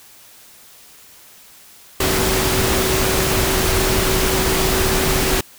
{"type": "tone in noise", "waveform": "sine", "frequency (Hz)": 378.5, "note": "F#4", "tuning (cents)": 39, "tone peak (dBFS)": -22, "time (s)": [2, 5.41], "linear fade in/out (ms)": 5, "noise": "pink", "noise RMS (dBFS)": -18, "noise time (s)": [2, 5.41], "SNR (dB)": -7, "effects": ["white hiss -45 dBFS RMS until 5.58 s"]}